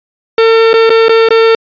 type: tone with dropouts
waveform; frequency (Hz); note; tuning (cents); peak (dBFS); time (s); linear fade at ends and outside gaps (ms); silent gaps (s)
45% pulse; 451.8; A4; +46; -4; 0.38-1.55; 2; 0.732-0.739 / 0.895-0.902 / 1.084-1.093 / 1.288-1.306
effects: resampled to 11025 Hz